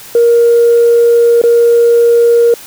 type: tone with dropouts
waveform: sine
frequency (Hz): 470.1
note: A#4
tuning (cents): +15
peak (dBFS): -3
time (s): 0.15-2.54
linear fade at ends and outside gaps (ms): 2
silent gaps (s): 1.416-1.437
effects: tanh soft clip ceiling 0 dBFS + white hiss -32 dBFS RMS until 2.66 s